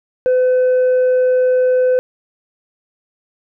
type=tone with tanh clipping; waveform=triangle; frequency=507 Hz; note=B4; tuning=45 cents sharp; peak=-11 dBFS; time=0.26-1.99 s; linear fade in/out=0 ms; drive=7 dB; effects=none

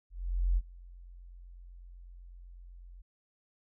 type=tone with ADSR envelope; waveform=sine; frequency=44 Hz; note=F1; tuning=14 cents sharp; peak=-23 dBFS; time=0.1-3.02 s; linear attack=470 ms; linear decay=43 ms; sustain=-24 dB; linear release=10 ms; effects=none

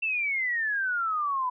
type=exponential sweep; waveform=sine; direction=down; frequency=2704 to 987.8 Hz; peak=-25 dBFS; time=0.02-1.5 s; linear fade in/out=10 ms; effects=none

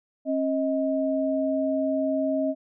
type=tone pair together; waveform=sine; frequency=270 / 629.7 Hz; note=C#4 / D#5; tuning=-45 / +21 cents; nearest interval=octave + minor third; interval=1466 cents; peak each=-25 dBFS; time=0.25-2.55 s; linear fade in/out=50 ms; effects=none

